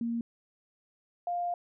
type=tone pair in turn; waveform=sine; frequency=233.1 / 701.7 Hz; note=A#3 / F5; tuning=0 / +8 cents; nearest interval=octave + perfect fifth; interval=1908 cents; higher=second; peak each=-29 / -29 dBFS; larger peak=neither; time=0.01-0.21 / 1.27-1.54 s; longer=second; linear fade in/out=2 ms; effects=none